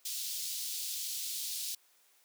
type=high-pass noise; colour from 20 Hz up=pink; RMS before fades=-38 dBFS; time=0.05-1.75 s; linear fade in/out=5 ms; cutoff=3700 Hz; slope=24 dB/octave; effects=white hiss -67 dBFS RMS until 2.24 s + high-pass 400 Hz 12 dB/octave